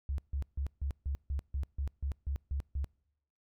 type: tone bursts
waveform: sine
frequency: 69.3 Hz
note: C#2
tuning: in tune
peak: -31 dBFS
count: 12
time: 0.09-2.844 s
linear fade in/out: 0 ms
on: 92 ms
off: 150 ms
effects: noise-tail reverb RT60 0.8 s tail -26 dB re dry